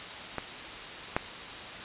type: clicks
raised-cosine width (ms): 0.5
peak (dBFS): -16 / -10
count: 2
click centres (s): 0.383 / 1.165
effects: white hiss -40 dBFS RMS until 1.84 s + resampled to 8000 Hz